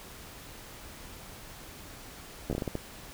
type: slowing click train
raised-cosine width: 2 ms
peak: -18 dBFS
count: 8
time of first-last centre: 2.5-2.754 s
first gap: 12 ms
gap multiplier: 1.36
effects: pink hiss -47 dBFS RMS until 3.13 s